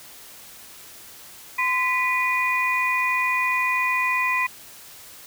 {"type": "tone cluster", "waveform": "sine", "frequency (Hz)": [1023, 1977, 2454], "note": ["C6", "B6", "D#7"], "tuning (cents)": [-39, 1, -25], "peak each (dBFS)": -24, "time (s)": [1.58, 4.47], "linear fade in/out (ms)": 10, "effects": ["white hiss -44 dBFS RMS until 5.26 s"]}